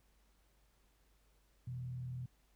sine tone with frequency modulation, 125 Hz, B2, 21 cents sharp, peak -40 dBFS, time 1.67-2.26 s, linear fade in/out 5 ms, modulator 39.2 Hz, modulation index 0.41, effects added 50 Hz sine -70 dBFS peak until 2.55 s + pink hiss -75 dBFS RMS until 2.55 s

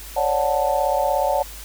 sine chord, D major seventh, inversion third, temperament just, 550.6 / 587.3 / 734.2 / 881 Hz, C#5 / D5 / F#5 / A5, -12 / 0 / -14 / +2 cents, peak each -23 dBFS, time 0.16-1.43 s, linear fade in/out 10 ms, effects added 50 Hz sine -38 dBFS peak until 1.64 s + white hiss -39 dBFS RMS until 1.64 s

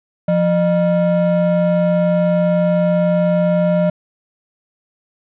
triangle ring-modulated tone, 392 Hz, G4, in tune, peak -7 dBFS, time 0.28-3.9 s, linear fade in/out 5 ms, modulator 217 Hz, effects resampled to 8000 Hz + 8-bit

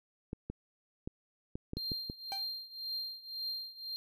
clicks, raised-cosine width 3 ms, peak -25 dBFS, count 8, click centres 0.331 / 0.5 / 1.075 / 1.555 / 1.734 / 1.77 / 1.918 / 2.099 s
triangle tone with tremolo, 4186 Hz, C8, in tune, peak -33 dBFS, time 1.77-3.96 s, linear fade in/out 0 ms, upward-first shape triangle, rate 1.9 Hz, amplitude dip 90%
45% pulse tone with exponential decay, 784 Hz, G5, in tune, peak -35 dBFS, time 2.32-2.48 s, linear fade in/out 0 ms, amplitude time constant 33 ms
effects none

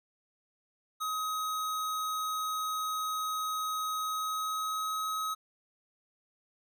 square tone with pitch glide, 1265 to 1273.1 Hz, D#6 to D#6, +28 to +39 cents, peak -32 dBFS, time 1-5.35 s, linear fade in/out 20 ms, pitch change +11 cents, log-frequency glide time 3.99-5.04 s, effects none

